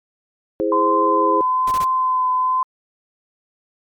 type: chord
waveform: sine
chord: E augmented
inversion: none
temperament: equal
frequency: 329.6 / 415.3 / 523.3 Hz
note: E4 / G#4 / B#4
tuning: 0 / 0 / 0 cents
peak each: -21 dBFS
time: 0.6-1.41 s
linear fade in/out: 0 ms
type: tone with vibrato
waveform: sine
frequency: 1025 Hz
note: C6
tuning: 36 cents flat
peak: -15 dBFS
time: 0.72-2.63 s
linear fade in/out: 2 ms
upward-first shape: triangle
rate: 1.1 Hz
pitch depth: 20 cents each way
type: noise bursts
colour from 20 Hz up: pink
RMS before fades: -31 dBFS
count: 3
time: 1.67-1.845 s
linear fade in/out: 5 ms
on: 45 ms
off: 20 ms
effects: MP3 96 kbps